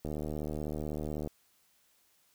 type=click train; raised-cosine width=2 ms; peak=-24 dBFS; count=94; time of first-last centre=0.05-1.274 s; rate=76 Hz; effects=white hiss -69 dBFS RMS until 2.34 s